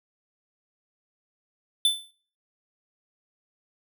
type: tone with exponential decay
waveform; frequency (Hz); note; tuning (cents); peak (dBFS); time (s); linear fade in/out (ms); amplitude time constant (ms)
square; 3520; A7; 0; -16; 1.85-2.11; 2; 55
effects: noise-tail reverb RT60 0.5 s tail -26 dB re dry